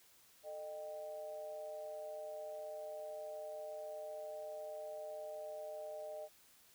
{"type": "tone with amplitude modulation", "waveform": "sine", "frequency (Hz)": 613, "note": "D#5", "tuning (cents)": -26, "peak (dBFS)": -40, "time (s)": [0.43, 6.29], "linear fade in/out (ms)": 50, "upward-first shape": "sine", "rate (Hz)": 172, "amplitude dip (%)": 75, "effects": ["white hiss -66 dBFS RMS until 6.74 s"]}